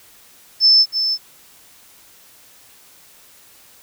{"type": "tone with echo", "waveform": "sine", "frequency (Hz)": 5274, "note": "E8", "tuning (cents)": 0, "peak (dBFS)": -8, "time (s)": [0.6, 0.86], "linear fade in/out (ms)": 50, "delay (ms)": 320, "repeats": 1, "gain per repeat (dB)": -8, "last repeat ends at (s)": 1.18, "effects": ["white hiss -48 dBFS RMS until 3.82 s"]}